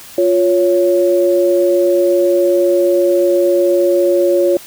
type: tone pair together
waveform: sine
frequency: 351.3 / 556.8 Hz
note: F4 / C#5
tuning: +10 / +8 cents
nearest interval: minor sixth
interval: 798 cents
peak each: -12 dBFS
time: 0.18-4.57 s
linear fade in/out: 2 ms
effects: white hiss -36 dBFS RMS until 4.66 s